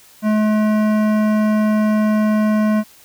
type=tone with hard clipping; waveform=sine; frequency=213.9 Hz; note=A3; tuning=49 cents flat; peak=-15 dBFS; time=0.22-2.84 s; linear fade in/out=50 ms; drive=15 dB; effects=white hiss -47 dBFS RMS until 3.04 s